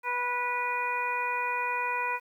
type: harmonic tone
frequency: 490.2 Hz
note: B4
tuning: 13 cents flat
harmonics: 1 / 2 / 3 / 4 / 5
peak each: -39 / -30 / -36 / -37 / -33 dBFS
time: 0.03-2.2 s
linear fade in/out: 50 ms
effects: 10-bit